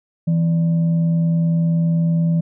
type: tone with frequency modulation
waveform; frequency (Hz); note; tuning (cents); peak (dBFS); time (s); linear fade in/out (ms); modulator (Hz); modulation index
sine; 165.8; E3; +10; -14; 0.27-2.41; 10; 422; 0.2
effects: none